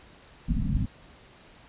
pink low-pass noise, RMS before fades -26 dBFS, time 0.48-0.86 s, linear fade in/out 5 ms, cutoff 260 Hz, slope 96 dB/octave, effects pink hiss -53 dBFS RMS until 1.68 s + resampled to 8000 Hz

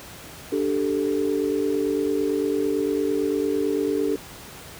sine chord, D suspended fourth, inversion none, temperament just, 293.7 / 391.6 / 440.5 Hz, D4 / G4 / A4, 0 / -2 / +2 cents, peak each -25 dBFS, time 0.52-4.16 s, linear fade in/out 5 ms, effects pink hiss -41 dBFS RMS until 4.79 s + high-pass 60 Hz 12 dB/octave

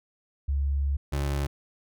sine / 30% pulse tone pair in turn, 69.9 / 70.59 Hz, C#2 / C#2, +15 / +32 cents, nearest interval unison, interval 17 cents, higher second, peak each -23 dBFS, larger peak neither, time 0.48-0.97 / 1.12-1.47 s, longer first, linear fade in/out 10 ms, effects none

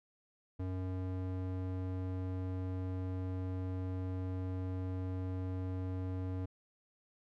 square tone with band-pass filter, 92.5 Hz, F#2, in tune, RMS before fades -38 dBFS, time 0.59-6.46 s, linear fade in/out 10 ms, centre 210 Hz, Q 0.57, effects none

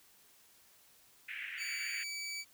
white band-pass noise, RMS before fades -43 dBFS, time 1.28-2.04 s, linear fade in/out 10 ms, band 1700 to 2600 Hz, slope 48 dB/octave
20% pulse tone, 2295 Hz, D7, 40 cents flat, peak -34 dBFS, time 1.57-2.45 s, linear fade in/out 50 ms
effects white hiss -64 dBFS RMS until 2.53 s

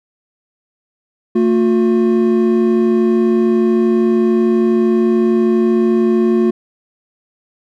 triangle tone pair together, 225.4 / 358.4 Hz, A3 / F4, +42 / +45 cents, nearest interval minor sixth, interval 803 cents, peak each -11 dBFS, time 1.35-6.51 s, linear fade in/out 10 ms, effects none

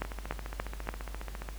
two click trains, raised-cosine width 0.5 ms, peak -16 / -24 dBFS, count 4 / 22, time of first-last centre 0.02-0.89 / 0.05-1.488 s, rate 3.45 / 14.6 Hz, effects added 50 Hz sine -39 dBFS peak until 1.58 s + pink hiss -51 dBFS RMS until 1.58 s

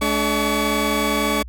20% pulse tone cluster, 213.7 / 290 / 1129 Hz, G#3 / D4 / C#6, +50 / -22 / +31 cents, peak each -18 dBFS, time 0.01-1.43 s, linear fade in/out 10 ms, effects added 60 Hz sine -33 dBFS peak until 1.48 s

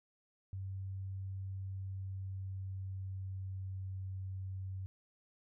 sine tone with pitch glide, 96 to 94.95 Hz, G2 to F#2, -36 to +45 cents, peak -39 dBFS, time 0.53-4.86 s, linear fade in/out 0 ms, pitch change -19 cents, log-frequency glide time 1.51-3.98 s, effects none

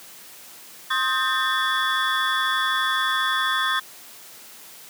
triangle tone cluster, 1059 / 1255 / 1571 / 1806 / 3429 Hz, C6 / D#6 / G6 / A6 / A7, +21 / +15 / +3 / +45 / -45 cents, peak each -25 dBFS, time 0.9-3.8 s, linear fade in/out 10 ms, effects white hiss -44 dBFS RMS until 4.89 s + high-pass 150 Hz 12 dB/octave

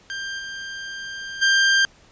sawtooth tone with level steps, 1586 Hz, G6, 20 cents sharp, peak -24 / -27 / -11 dBFS, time 0.1-1.85 s, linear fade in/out 0 ms, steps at 0.38 / 1.41 s, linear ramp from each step 20 ms, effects pink hiss -53 dBFS RMS until 2.11 s + resampled to 16000 Hz

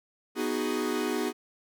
45% pulse chord, G# minor seventh, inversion first, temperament equal, 246.9 / 311.1 / 370 / 415.3 Hz, B3 / D#4 / F#4 / G#4, 0 / 0 / 0 / 0 cents, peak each -33 dBFS, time 0.35-1.33 s, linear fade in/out 50 ms, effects none

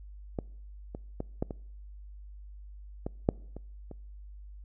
clicks, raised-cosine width 2 ms, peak -18 / -25 / -20 / -16 / -23 / -20 / -9 / -28 / -29 dBFS, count 9, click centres 0.388 / 0.949 / 1.204 / 1.425 / 1.508 / 3.065 / 3.289 / 3.566 / 3.913 s, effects noise-tail reverb RT60 0.7 s tail -25 dB re dry + added 50 Hz sine -44 dBFS peak until 4.64 s

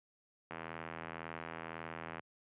click train, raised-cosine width 0.5 ms, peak -27 dBFS, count 139, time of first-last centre 0.51-2.195 s, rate 81.9 Hz, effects high-pass 100 Hz 12 dB/octave + resampled to 8000 Hz

